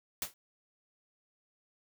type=noise with exponential decay; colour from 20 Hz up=white; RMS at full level=-31 dBFS; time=0.22-0.34 s; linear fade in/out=1 ms; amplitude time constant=26 ms; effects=none